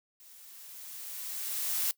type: noise with level ramp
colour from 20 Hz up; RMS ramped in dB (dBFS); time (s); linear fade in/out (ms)
blue; -55 to -29; 0.2-1.91; 0
effects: noise-tail reverb RT60 0.1 s tail -20 dB re dry